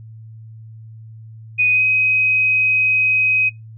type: tone with pitch glide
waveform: sine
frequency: 2489 to 2524 Hz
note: D#7 to D#7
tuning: 0 to +24 cents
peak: -12 dBFS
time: 1.58-3.5 s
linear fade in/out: 20 ms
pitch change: +24 cents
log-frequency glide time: 1.69-1.83 s
effects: noise-tail reverb RT60 0.2 s tail -24 dB re dry + added 111 Hz sine -35 dBFS peak until 3.77 s